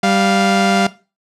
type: tone pair together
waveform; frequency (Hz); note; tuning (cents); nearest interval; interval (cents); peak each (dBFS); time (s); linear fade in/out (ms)
sawtooth; 195.87 / 698; G3 / F5; -1 / -1; octave + minor seventh; 2200; -11; 0.03-0.87; 5
effects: noise-tail reverb RT60 0.3 s tail -17 dB re dry + low-pass 7000 Hz 12 dB/octave